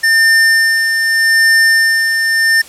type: tone with tremolo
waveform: square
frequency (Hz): 1800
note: A6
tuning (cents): +39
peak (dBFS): -7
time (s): 0.03-2.62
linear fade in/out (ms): 10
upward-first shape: sine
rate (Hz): 0.82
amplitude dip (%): 45
effects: white hiss -36 dBFS RMS until 2.68 s + low-pass 11000 Hz 12 dB/octave